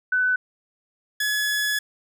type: tone pair in turn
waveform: sine / sawtooth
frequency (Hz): 1502 / 1698.2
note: F#6 / G#6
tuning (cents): +26 / +38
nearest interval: major second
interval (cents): 212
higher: second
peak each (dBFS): -18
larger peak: neither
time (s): 0.12-0.36 / 1.2-1.79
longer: second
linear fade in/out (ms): 5
effects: none